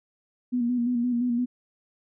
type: tone with vibrato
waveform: sine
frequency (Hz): 242.4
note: B3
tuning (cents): -32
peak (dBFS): -22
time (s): 0.52-1.46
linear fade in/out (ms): 20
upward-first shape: square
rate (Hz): 5.8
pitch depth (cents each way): 38
effects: none